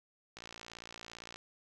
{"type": "click train", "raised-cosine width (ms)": 0.2, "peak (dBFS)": -29, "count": 58, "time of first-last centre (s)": [0.37, 1.36], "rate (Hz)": 57.6, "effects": []}